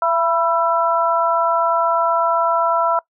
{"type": "tone cluster", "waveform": "sine", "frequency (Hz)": [672, 985, 1336], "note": ["E5", "B5", "E6"], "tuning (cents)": [33, -5, 23], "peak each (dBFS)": -19, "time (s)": [0.02, 2.99], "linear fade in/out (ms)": 2, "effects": ["noise-tail reverb RT60 0.1 s tail -21 dB re dry"]}